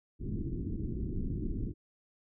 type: low-pass noise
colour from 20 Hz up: pink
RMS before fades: -35 dBFS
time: 0.19-1.74 s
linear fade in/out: 50 ms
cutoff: 360 Hz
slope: 48 dB/octave
effects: none